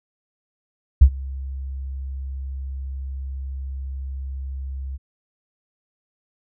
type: tone with ADSR envelope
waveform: sine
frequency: 67 Hz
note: C2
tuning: 42 cents sharp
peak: -3 dBFS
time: 1.01-4.98 s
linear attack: 10 ms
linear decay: 71 ms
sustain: -24 dB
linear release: 27 ms
effects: none